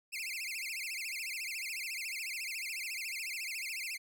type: tone with vibrato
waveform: sawtooth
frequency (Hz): 2365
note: D7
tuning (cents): +12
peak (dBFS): -34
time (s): 0.12-3.98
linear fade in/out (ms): 20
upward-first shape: sine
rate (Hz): 14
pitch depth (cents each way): 240
effects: none